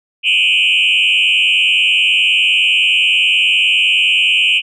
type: tone with frequency modulation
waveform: sine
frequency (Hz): 2737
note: F7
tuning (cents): -36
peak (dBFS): -8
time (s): 0.23-4.62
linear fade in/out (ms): 50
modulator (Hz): 89.6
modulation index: 3.6
effects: tanh soft clip ceiling -6 dBFS